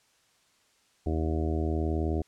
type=harmonic tone; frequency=79.5 Hz; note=D#2; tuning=38 cents sharp; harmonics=1 / 2 / 3 / 4 / 5 / 6 / 7 / 8 / 9; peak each=-28 / -38 / -36 / -33 / -35 / -45 / -43 / -42 / -41 dBFS; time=1.06-2.22 s; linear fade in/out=5 ms; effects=white hiss -66 dBFS RMS until 2.27 s + low-pass 8000 Hz 12 dB/octave